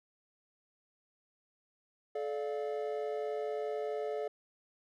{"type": "chord", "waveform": "triangle", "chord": "D minor", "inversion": "second", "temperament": "equal with one note detuned", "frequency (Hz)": [431.7, 587.3, 698.5], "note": ["A4", "D5", "F5"], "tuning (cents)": [-33, 0, 0], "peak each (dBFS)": [-34, -37, -40], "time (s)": [2.15, 4.28], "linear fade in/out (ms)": 5, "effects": []}